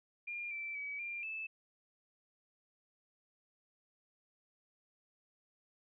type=tone with pitch steps; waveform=sine; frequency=2406 / 2334 / 2279 / 2387 / 2624 Hz; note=D7 / D7 / C#7 / D7 / E7; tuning=+41 / -11 / +47 / +28 / -9 cents; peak=-39 dBFS; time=0.27-1.47 s; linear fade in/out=10 ms; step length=240 ms; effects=none